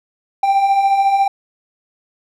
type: beating tone pair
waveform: triangle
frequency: 775 / 789 Hz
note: G5 / G5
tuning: -20 / +11 cents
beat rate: 14 Hz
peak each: -19 / -10 dBFS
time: 0.43-1.28 s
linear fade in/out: 5 ms
effects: none